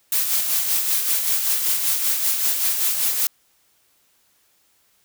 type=noise with tremolo; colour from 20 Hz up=blue; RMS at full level=-19 dBFS; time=0.12-3.27 s; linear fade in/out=2 ms; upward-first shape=sine; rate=5.2 Hz; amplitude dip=45%; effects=white hiss -62 dBFS RMS until 5.04 s